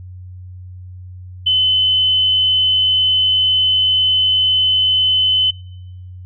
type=tone; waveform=sine; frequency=3034 Hz; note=F#7; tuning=43 cents sharp; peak=-11 dBFS; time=1.46-5.51 s; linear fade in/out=10 ms; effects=noise-tail reverb RT60 1.0 s tail -26 dB re dry + added 91 Hz sine -31 dBFS peak until 6.25 s